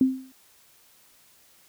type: tone with exponential decay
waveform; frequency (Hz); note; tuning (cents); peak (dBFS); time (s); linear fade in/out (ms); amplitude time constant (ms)
sine; 261.6; C4; 0; -13; 0.01-0.32; 2; 67
effects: white hiss -58 dBFS RMS until 1.68 s